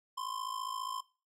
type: ring-modulated tone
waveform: square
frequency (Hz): 1046.5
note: C6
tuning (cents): 0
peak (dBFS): -34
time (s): 0.17-1.01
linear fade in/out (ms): 10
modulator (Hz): 27.4
effects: noise-tail reverb RT60 0.3 s tail -18 dB re dry + low-pass 11000 Hz 12 dB/octave